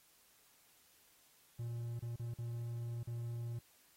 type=tone with dropouts; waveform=triangle; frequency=118 Hz; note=A#2; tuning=22 cents sharp; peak=-37 dBFS; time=1.59-3.59 s; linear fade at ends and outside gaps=5 ms; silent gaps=1.994-2.023 / 2.16-2.195 / 2.339-2.385 / 3.032-3.072 s; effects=white hiss -68 dBFS RMS until 3.96 s + AAC 48 kbps